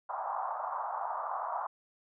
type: band-pass noise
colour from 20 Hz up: pink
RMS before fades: -36 dBFS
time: 0.09-1.67 s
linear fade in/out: 5 ms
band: 700 to 1200 Hz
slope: 48 dB/octave
effects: none